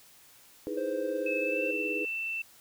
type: chord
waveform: sine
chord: E major seventh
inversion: third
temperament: equal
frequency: 311.1 / 329.6 / 415.3 / 493.9 Hz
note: D#4 / E4 / G#4 / B4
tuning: 0 / 0 / 0 / 0 cents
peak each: -37 / -41 / -36 / -37 dBFS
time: 0.67-2.05 s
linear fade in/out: 0 ms
type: tone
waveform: triangle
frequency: 523.3 Hz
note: C5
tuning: in tune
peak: -30 dBFS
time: 0.77-1.71 s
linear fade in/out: 5 ms
type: tone with pitch glide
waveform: sine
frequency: 2600 to 2672 Hz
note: E7 to E7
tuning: -24 to +23 cents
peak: -31 dBFS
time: 1.26-2.42 s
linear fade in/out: 5 ms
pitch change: +47 cents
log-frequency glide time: 1.39-1.65 s
effects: white hiss -57 dBFS RMS until 2.6 s

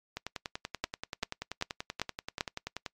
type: two click trains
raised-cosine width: 0.2 ms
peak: -18 / -12 dBFS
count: 29 / 5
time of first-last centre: 0.17-2.862 / 0.84-2.409 s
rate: 10.4 / 2.55 Hz
effects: noise-tail reverb RT60 0.1 s tail -24 dB re dry + MP3 96 kbps

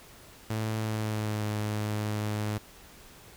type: tone with pitch glide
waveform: sawtooth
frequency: 109.7 to 105.96 Hz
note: A2 to G#2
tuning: -5 to +35 cents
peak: -25 dBFS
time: 0.5-2.58 s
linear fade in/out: 5 ms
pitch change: -60 cents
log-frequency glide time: 0.79-1.46 s
effects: pink hiss -52 dBFS RMS until 3.36 s

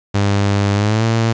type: tone with pitch glide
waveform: sawtooth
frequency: 100.6 to 113.57 Hz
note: G2 to A#2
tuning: +45 to -45 cents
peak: -9 dBFS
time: 0.14-1.33 s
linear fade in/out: 10 ms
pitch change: +210 cents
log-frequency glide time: 0.74-1.06 s
effects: resampled to 16000 Hz + 7-bit

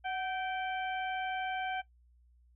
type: harmonic tone with a mistuned harmonic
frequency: 777 Hz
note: G5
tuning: 16 cents flat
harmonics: 1 / 2 / 3 / 4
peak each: -34 / -40 / -44 / -46 dBFS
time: 0.04-1.82 s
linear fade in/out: 20 ms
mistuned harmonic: 1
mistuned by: -69 cents
effects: noise-tail reverb RT60 0.1 s tail -17 dB re dry + added 60 Hz sine -61 dBFS peak until 2.55 s

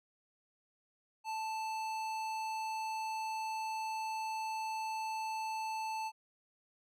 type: tone with tanh clipping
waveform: sine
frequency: 880 Hz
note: A5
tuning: in tune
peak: -38 dBFS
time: 1.24-6.12 s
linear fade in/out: 50 ms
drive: 18 dB
effects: none

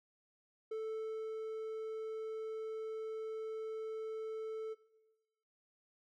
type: tone with ADSR envelope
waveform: triangle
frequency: 440 Hz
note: A4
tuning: in tune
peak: -35 dBFS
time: 0.71-4.75 s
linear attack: 7 ms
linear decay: 630 ms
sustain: -2 dB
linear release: 26 ms
effects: noise-tail reverb RT60 1.0 s tail -18 dB re dry

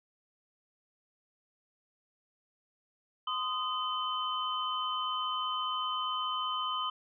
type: tone cluster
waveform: sine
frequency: 1029 / 1244 / 3054 Hz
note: C6 / D#6 / G7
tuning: -29 / -1 / -46 cents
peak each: -36 / -34 / -36 dBFS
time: 3.27-6.9 s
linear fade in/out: 5 ms
effects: none

